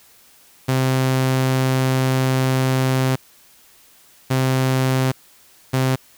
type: tone bursts at uneven times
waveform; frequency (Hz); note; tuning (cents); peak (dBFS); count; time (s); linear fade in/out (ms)
sawtooth; 130.8; C3; 0; -12; 3; 0.68-3.16 / 4.3-5.12 / 5.73-5.96; 10
effects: white hiss -51 dBFS RMS until 6.17 s